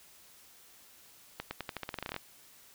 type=accelerating click train; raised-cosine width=0.3 ms; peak=-20 dBFS; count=15; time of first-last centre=1.4-2.164 s; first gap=110 ms; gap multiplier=0.88; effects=white hiss -58 dBFS RMS until 2.74 s